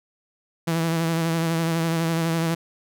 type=tone with vibrato; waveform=sawtooth; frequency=164.81 Hz; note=E3; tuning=in tune; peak=-17 dBFS; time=0.67-2.55 s; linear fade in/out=10 ms; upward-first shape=sine; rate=12 Hz; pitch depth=31 cents each way; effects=none